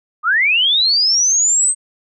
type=linear sweep; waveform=sine; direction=up; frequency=1174.7 to 8372 Hz; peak=-11 dBFS; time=0.23-1.75 s; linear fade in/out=50 ms; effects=none